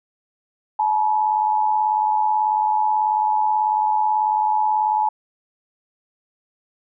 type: tone pair together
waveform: sine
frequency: 859.7 / 958 Hz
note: A5 / A#5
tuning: -40 / +47 cents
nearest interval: major second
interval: 187 cents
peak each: -17 / -23 dBFS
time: 0.79-5.09 s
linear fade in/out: 5 ms
effects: none